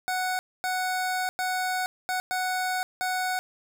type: tone bursts at uneven times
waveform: 25% pulse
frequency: 740 Hz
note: F#5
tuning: in tune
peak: -22 dBFS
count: 6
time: 0.08-0.39 / 0.64-1.29 / 1.39-1.86 / 2.09-2.2 / 2.31-2.83 / 3.01-3.39 s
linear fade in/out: 0 ms
effects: none